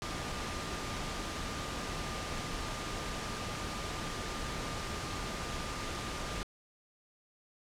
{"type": "tone in noise", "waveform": "sine", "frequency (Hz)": 1205, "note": "D6", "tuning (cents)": 44, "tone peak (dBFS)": -46, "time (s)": [0.02, 6.43], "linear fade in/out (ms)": 0, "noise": "pink", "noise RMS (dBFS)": -38, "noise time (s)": [0.02, 6.43], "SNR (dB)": -11, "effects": ["low-pass 7000 Hz 12 dB/octave"]}